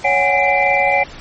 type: tone cluster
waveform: sine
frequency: 558 / 739 / 819 / 2044 / 2356 Hz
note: C#5 / F#5 / G#5 / C7 / D7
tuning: +11 / -2 / -24 / -41 / +5 cents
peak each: -18 dBFS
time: 0.04-1.04 s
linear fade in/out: 10 ms
effects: pink hiss -36 dBFS RMS until 1.2 s + MP3 32 kbps